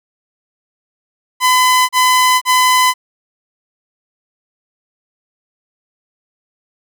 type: tone bursts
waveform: sawtooth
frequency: 1011 Hz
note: B5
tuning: 40 cents sharp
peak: -5 dBFS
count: 3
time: 1.4-2.94 s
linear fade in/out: 50 ms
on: 490 ms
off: 35 ms
effects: none